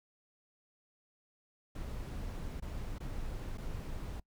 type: noise with dropouts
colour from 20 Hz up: brown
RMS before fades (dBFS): -40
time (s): 1.75-4.2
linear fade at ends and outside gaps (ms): 5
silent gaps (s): 2.601-2.622 / 2.984-3.002 / 3.575-3.58
effects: noise-tail reverb RT60 0.1 s tail -25 dB re dry